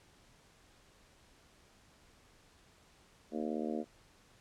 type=harmonic tone; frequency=77.2 Hz; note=D#2; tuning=13 cents flat; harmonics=3 / 4 / 5 / 6 / 7 / 8 / 9; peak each=-38 / -40 / -42 / -44 / -45 / -46 / -47 dBFS; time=3.31-3.85 s; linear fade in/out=50 ms; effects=pink hiss -64 dBFS RMS until 4.4 s + low-pass 9000 Hz 12 dB/octave